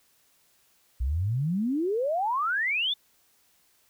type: exponential sweep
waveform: sine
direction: up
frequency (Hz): 58.27 to 3619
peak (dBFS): -24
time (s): 1-2.94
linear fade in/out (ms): 10
effects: white hiss -65 dBFS RMS until 3.89 s